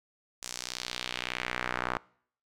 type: tone with band-pass filter sweep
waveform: sawtooth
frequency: 61.7 Hz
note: B1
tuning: 1 cent flat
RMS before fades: -36 dBFS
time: 0.42-1.98 s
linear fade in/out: 10 ms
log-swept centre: 7100 to 1200 Hz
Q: 1.6
effects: noise-tail reverb RT60 0.6 s tail -24 dB re dry